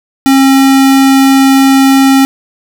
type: tone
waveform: square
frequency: 269.7 Hz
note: C#4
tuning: 47 cents flat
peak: -4 dBFS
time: 0.26-2.25 s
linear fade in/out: 0 ms
effects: none